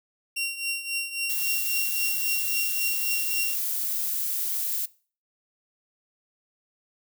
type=tone with tremolo; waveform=sawtooth; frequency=2750 Hz; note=F7; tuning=27 cents flat; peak=-21 dBFS; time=0.36-3.55 s; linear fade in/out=10 ms; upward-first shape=triangle; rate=3.7 Hz; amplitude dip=75%
type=noise; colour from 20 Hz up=violet; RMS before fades=-28 dBFS; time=1.29-4.86 s; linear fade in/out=10 ms
effects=noise-tail reverb RT60 0.4 s tail -21 dB re dry